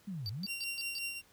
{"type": "linear two-way sweep", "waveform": "sine", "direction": "down then up", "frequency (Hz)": [210, 92, 210], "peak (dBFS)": -37, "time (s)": [0.07, 0.46], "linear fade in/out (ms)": 10, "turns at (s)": 0.29}
{"type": "tone bursts", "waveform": "triangle", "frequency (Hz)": 4625, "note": "D8", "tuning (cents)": -27, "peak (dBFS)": -36, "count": 5, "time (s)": [0.26, 0.985], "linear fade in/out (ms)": 0, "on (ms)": 33, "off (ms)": 140}
{"type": "tone with tremolo", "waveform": "sawtooth", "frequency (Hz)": 2760, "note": "F7", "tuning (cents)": -21, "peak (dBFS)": -31, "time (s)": [0.46, 1.22], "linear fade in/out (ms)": 50, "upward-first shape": "triangle", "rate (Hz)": 5.5, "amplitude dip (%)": 60}
{"effects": ["pink hiss -64 dBFS RMS until 1.32 s", "high-pass 60 Hz 12 dB/octave"]}